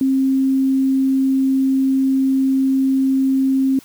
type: tone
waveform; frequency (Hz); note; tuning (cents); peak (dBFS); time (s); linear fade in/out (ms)
sine; 266.8; C4; +34; -13; 0.01-3.79; 2
effects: white hiss -46 dBFS RMS until 3.84 s